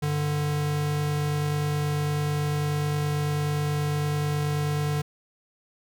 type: tone pair together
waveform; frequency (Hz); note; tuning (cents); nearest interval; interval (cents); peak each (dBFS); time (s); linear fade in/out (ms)
square; 98.8 / 148.03; G2 / D3; +14 / +14; perfect fifth; 700; -34 / -25; 0.02-5.02; 10
effects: none